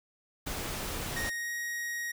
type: noise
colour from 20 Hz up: pink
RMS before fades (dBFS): -36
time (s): 0.46-1.3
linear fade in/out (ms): 10
type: tone with pitch glide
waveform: 45% pulse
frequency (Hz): 1864.7 to 1886.4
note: A#6 to A#6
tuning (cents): 0 to +20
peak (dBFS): -33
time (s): 1.16-2.12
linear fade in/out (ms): 10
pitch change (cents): +20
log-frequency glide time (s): 1.28-1.52
effects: none